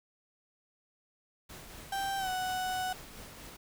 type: noise with tremolo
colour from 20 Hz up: pink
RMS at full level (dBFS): -47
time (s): 1.49-3.57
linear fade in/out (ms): 10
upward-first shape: triangle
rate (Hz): 4.2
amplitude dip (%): 35
type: tone with pitch glide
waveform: 35% pulse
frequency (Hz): 784 to 741.7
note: G5 to F#5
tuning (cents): 0 to +4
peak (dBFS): -30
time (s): 1.92-2.93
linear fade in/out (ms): 5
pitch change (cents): -96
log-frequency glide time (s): 2.18-2.29
effects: none